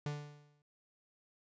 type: tone with exponential decay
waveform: 45% pulse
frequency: 146.83 Hz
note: D3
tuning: in tune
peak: -34 dBFS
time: 0.06-0.62 s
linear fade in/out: 2 ms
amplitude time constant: 120 ms
effects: resampled to 16000 Hz